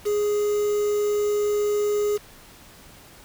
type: tone with quantisation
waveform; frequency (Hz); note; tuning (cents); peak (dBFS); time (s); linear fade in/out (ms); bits
triangle; 415.3; G#4; 0; -18; 0.05-2.18; 20; 6
effects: pink hiss -48 dBFS RMS until 3.24 s